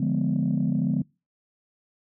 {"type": "chord", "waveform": "sine", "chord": "D diminished seventh", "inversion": "none", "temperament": "equal with one note detuned", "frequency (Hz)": [146.83, 174.61, 207.7, 249.1], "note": ["D3", "F3", "Ab3", "Cb4"], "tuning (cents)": [0, 0, 0, 15], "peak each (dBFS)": -26, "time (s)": [0, 1.02], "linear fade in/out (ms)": 5, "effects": ["noise-tail reverb RT60 0.3 s tail -26 dB re dry", "tanh soft clip ceiling -15 dBFS"]}